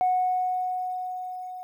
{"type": "tone with level ramp", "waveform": "sine", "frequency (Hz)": 735, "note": "F#5", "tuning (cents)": -12, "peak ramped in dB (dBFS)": [-18, -35], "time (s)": [0.01, 1.63], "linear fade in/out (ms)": 0, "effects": ["tanh soft clip ceiling -16 dBFS", "10-bit"]}